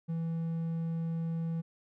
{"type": "tone", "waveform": "triangle", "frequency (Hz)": 164.81, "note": "E3", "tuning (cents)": 0, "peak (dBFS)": -29, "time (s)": [0.08, 1.62], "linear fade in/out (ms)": 20, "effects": []}